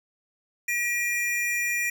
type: tone pair together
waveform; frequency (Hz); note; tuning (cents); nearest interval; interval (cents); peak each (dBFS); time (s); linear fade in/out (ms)
square; 1918 / 2399; A#6 / D7; +49 / +36; major third; 387; -29 / -27; 0.68-1.9; 5
effects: none